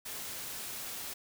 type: noise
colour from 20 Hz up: white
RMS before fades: -41 dBFS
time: 0.05-1.14 s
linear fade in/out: 10 ms
effects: none